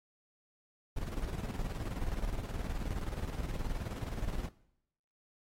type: noise with tremolo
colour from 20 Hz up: brown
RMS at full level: -35 dBFS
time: 0.96-4.49 s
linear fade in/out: 10 ms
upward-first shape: square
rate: 19 Hz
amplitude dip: 55%
effects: noise-tail reverb RT60 0.8 s tail -20 dB re dry + AAC 48 kbps